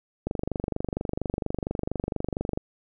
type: click train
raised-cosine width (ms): 2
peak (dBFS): -14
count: 57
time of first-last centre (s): 0.27-2.575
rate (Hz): 24.3
effects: none